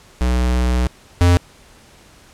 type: tone pair in turn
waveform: square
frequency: 61.74 / 88.02 Hz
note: B1 / F2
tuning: 0 / +14 cents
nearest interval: tritone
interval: 614 cents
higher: second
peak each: -15 / -10 dBFS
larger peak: second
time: 0.21-0.87 / 1.21-1.37 s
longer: first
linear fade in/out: 0 ms
effects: pink hiss -47 dBFS RMS until 2.33 s + low-pass 10000 Hz 12 dB/octave